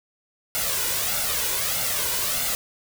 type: noise with flanger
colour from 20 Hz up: white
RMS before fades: -25 dBFS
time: 0.55-2.55 s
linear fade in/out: 0 ms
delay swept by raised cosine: 1.4 to 2.06 ms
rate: 1.6 Hz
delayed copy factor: +0.6
effects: none